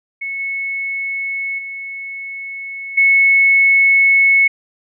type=tone with level steps; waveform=sine; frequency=2200 Hz; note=C#7; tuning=14 cents flat; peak=-21 / -19 / -25 / -8 dBFS; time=0.21-4.48 s; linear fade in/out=10 ms; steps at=0.39 / 1.58 / 2.97 s; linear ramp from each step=10 ms; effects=none